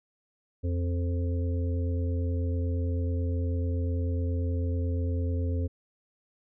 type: harmonic tone with a mistuned harmonic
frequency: 87.31 Hz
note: F2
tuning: in tune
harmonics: 1 / 3 / 5 / 6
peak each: -26 / -36 / -40 / -42 dBFS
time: 0.63-5.68 s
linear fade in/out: 20 ms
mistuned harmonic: 1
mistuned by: -61 cents
effects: none

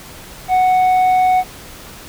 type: tone with tanh clipping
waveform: triangle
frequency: 740 Hz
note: F#5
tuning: in tune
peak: -11 dBFS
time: 0.48-1.44 s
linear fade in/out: 50 ms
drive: 9 dB
effects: pink hiss -36 dBFS RMS until 2.08 s

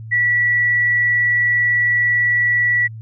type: tone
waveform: sine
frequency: 1947 Hz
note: B6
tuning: 25 cents flat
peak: -13 dBFS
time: 0.11-2.88 s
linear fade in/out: 20 ms
effects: added 111 Hz sine -30 dBFS peak until 3.01 s

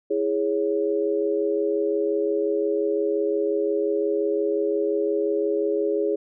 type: chord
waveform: sine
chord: C# minor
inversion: first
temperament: equal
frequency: 329.6 / 415.3 / 554.4 Hz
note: E4 / G#4 / C#5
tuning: 0 / 0 / 0 cents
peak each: -27 / -22 / -28 dBFS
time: 0.1-6.16 s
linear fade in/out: 10 ms
effects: none

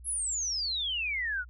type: exponential sweep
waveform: sine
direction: down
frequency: 11175 to 1396.9 Hz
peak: -29 dBFS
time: 0.04-1.45 s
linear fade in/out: 50 ms
effects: added 60 Hz sine -46 dBFS peak until 1.49 s

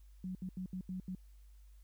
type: tone bursts at uneven times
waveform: sine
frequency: 185 Hz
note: F#3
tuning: in tune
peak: -38 dBFS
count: 6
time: 0.24-0.35 / 0.42-0.49 / 0.57-0.66 / 0.73-0.81 / 0.89-1 / 1.08-1.15 s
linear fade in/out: 2 ms
effects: added 50 Hz sine -55 dBFS peak until 1.83 s + white hiss -75 dBFS RMS until 1.83 s

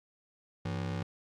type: ring-modulated tone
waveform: 40% pulse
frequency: 132.4 Hz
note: C3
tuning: 21 cents sharp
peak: -29 dBFS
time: 0.65-1.03 s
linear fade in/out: 5 ms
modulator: 34.3 Hz
effects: low-pass 5000 Hz 12 dB/octave + AAC 48 kbps

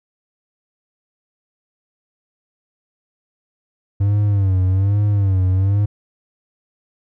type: tone with vibrato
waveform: triangle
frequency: 98 Hz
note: G2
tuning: in tune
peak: -11 dBFS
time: 4-5.86 s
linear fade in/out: 10 ms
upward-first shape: sine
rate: 1.2 Hz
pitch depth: 100 cents each way
effects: none

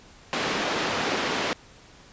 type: band-pass noise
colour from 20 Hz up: pink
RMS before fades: -27 dBFS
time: 0.33-1.53 s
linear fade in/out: 0 ms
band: 270 to 4300 Hz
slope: 12 dB/octave
effects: pink hiss -51 dBFS RMS until 2.12 s + resampled to 16000 Hz

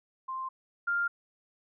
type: tone pair in turn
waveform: sine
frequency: 1048 / 1398.9 Hz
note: C6 / F6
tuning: +2 / +2 cents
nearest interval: perfect fourth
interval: 500 cents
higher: second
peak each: -33 / -26 dBFS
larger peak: second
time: 0.28-0.49 / 0.87-1.08 s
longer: neither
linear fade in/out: 10 ms
effects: none

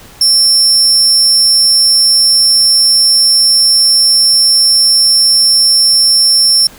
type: tone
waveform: 35% pulse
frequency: 5400 Hz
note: E8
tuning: 41 cents sharp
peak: -3 dBFS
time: 0.21-6.67 s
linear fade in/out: 2 ms
effects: pink hiss -37 dBFS RMS until 6.78 s

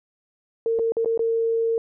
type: tone with dropouts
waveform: sine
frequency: 456.1 Hz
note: A#4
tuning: 38 cents flat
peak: -19 dBFS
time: 0.66-1.78 s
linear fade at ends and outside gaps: 1 ms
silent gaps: 0.789-0.794 / 0.921-0.968 / 1.047-1.058 / 1.176-1.193 s
effects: none

